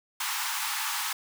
pink high-pass noise, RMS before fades -31 dBFS, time 0.2-1.13 s, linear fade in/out 5 ms, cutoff 810 Hz, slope 96 dB/octave, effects none

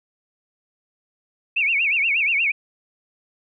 sine tone with vibrato, 2468 Hz, D#7, 15 cents flat, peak -17 dBFS, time 1.56-2.52 s, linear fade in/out 10 ms, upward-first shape sine, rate 8.4 Hz, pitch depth 210 cents each way, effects none

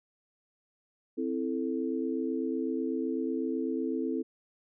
sine chord, A minor, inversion first, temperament equal, 261.6 / 329.6 / 440 Hz, C4 / E4 / A4, 0 / 0 / 0 cents, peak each -32 / -33 / -35 dBFS, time 1.17-4.23 s, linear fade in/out 20 ms, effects none

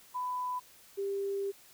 sine tone pair in turn, 998 / 396.1 Hz, B5 / G4, +18 / +18 cents, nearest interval octave + major third, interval 1600 cents, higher first, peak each -32 / -31 dBFS, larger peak second, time 0.14-0.6 / 0.97-1.52 s, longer second, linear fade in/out 20 ms, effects white hiss -58 dBFS RMS until 1.73 s

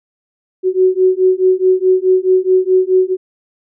sine beating tone pair, 370 / 374.7 Hz, F#4 / F#4, 0 / +22 cents, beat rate 4.7 Hz, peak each -12 dBFS, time 0.63-3.17 s, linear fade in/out 50 ms, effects none

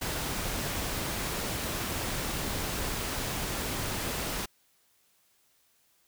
pink noise, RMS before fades -33 dBFS, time 0.01-4.46 s, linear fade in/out 10 ms, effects white hiss -68 dBFS RMS until 6.07 s

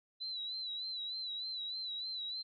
sine tone with vibrato, 3981 Hz, B7, 13 cents sharp, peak -38 dBFS, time 0.2-2.43 s, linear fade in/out 20 ms, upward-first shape sine, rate 3.3 Hz, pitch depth 65 cents each way, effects none

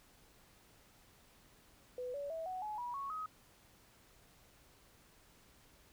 sine tone with pitch steps, 498.7 / 569.6 / 650.5 / 742.9 / 848.5 / 969 / 1106.7 / 1263.9 Hz, B4 / C#5 / E5 / F#5 / G#5 / B5 / C#6 / D#6, +17 / +47 / -23 / +7 / +37 / -33 / -3 / +27 cents, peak -39 dBFS, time 1.98-3.26 s, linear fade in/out 2 ms, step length 160 ms, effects pink hiss -65 dBFS RMS until 5.92 s

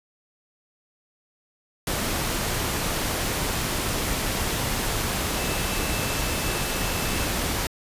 sine tone in noise, 2637 Hz, E7, in tune, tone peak -37 dBFS, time 5.37-7.28 s, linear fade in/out 2 ms, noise pink, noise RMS -26 dBFS, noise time 1.87-7.67 s, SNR -14 dB, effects resampled to 32000 Hz

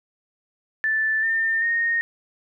sine tone with pitch steps, 1759 / 1805.3 / 1852.9 Hz, A6 / A6 / A#6, -1 / +44 / -11 cents, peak -19 dBFS, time 0.84-2.01 s, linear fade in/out 0 ms, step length 390 ms, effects none

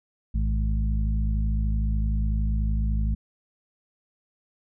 harmonic tone with a mistuned harmonic, 53.5 Hz, A1, 48 cents flat, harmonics 1 / 2 / 3 / 4, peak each -22 / -32 / -34 / -34 dBFS, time 0.34-3.15 s, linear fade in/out 10 ms, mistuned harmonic 1, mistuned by +95 cents, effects none

